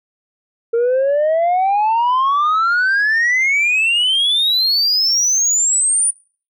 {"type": "exponential sweep", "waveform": "sine", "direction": "up", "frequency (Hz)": [456.9, 9570], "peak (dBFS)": -10, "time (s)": [0.73, 6.11], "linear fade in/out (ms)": 10, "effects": ["noise-tail reverb RT60 0.4 s tail -25 dB re dry", "tanh soft clip ceiling -11 dBFS"]}